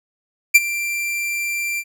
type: tone with ADSR envelope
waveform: 45% pulse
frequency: 2361 Hz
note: D7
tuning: 9 cents sharp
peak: -4 dBFS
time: 0.54-1.84 s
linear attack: 15 ms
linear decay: 33 ms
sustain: -17 dB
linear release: 54 ms
effects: none